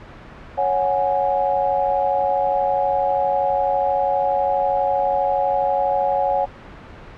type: chord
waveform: sine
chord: C# suspended fourth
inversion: none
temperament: just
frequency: 554.4 / 739.2 / 831.5 Hz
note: C#5 / F#5 / G#5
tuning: 0 / -2 / +2 cents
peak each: -21 dBFS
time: 0.57-6.46 s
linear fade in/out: 20 ms
effects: pink hiss -39 dBFS RMS until 7.17 s + low-pass 2000 Hz 12 dB/octave